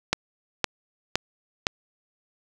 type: click train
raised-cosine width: 0.2 ms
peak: -3 dBFS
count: 4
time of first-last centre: 0.13-1.668 s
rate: 1.95 Hz
effects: none